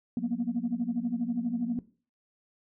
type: tone cluster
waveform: sine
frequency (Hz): 181.3 / 224.6 / 236.8 / 249.2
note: F#3 / A3 / A#3 / B3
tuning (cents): -35 / +36 / +27 / +16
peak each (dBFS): -36 / -36 / -29 / -34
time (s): 0.17-1.79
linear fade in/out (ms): 2
effects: noise-tail reverb RT60 0.4 s tail -18 dB re dry + tanh soft clip ceiling -21 dBFS